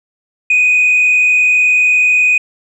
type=tone with frequency modulation; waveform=sine; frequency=2489 Hz; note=D#7; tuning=in tune; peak=-6 dBFS; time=0.5-2.38 s; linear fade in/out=5 ms; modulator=43.6 Hz; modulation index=0.73; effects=tanh soft clip ceiling -5 dBFS